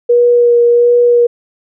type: tone with vibrato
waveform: sine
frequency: 478.9 Hz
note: A#4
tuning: 47 cents sharp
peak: -5 dBFS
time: 0.09-1.27 s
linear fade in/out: 10 ms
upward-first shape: sine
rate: 1.4 Hz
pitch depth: 14 cents each way
effects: none